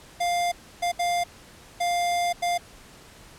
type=tone bursts at uneven times; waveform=square; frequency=700 Hz; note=F5; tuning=4 cents sharp; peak=-23 dBFS; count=5; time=0.2-0.52 / 0.82-0.92 / 0.99-1.24 / 1.8-2.33 / 2.42-2.58 s; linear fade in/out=10 ms; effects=pink hiss -49 dBFS RMS until 3.38 s + low-pass 11000 Hz 12 dB/octave